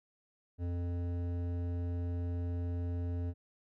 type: tone with hard clipping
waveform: triangle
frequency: 87.31 Hz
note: F2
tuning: in tune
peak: -35 dBFS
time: 0.58-3.34 s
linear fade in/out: 50 ms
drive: 16 dB
effects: none